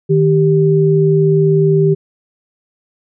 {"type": "tone pair together", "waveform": "sine", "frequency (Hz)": [155.56, 392], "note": ["D#3", "G4"], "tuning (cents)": [0, 0], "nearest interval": "octave + major third", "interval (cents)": 1600, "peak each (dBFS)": -11, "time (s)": [0.09, 1.95], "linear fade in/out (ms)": 20, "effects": []}